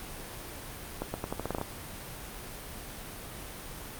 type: accelerating click train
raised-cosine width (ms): 1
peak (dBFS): -17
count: 10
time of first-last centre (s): 1.02-1.614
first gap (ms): 120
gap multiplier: 0.84
effects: pink hiss -42 dBFS RMS until 3.99 s + Opus 32 kbps